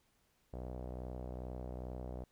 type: tone with low-pass filter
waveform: sawtooth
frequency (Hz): 62.4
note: B1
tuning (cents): +19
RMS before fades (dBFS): -44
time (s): 0.53-2.24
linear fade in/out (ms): 5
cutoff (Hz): 630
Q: 2.4
effects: pink hiss -75 dBFS RMS until 2.31 s